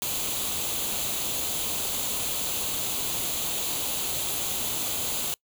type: noise with comb filter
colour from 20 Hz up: white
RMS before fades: -29 dBFS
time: 0.02-5.34 s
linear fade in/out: 0 ms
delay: 0.28 ms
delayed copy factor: +0.6
effects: noise-tail reverb RT60 0.1 s tail -25 dB re dry